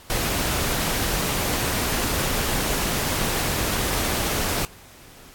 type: noise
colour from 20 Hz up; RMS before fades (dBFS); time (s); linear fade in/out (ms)
pink; -24; 0.1-4.65; 0
effects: pink hiss -47 dBFS RMS until 5.34 s + AAC 64 kbps